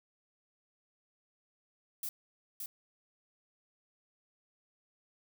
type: noise with echo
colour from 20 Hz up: violet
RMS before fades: -38 dBFS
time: 2.03-2.09 s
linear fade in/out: 2 ms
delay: 570 ms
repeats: 1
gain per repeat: -3 dB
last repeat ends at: 2.66 s
effects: none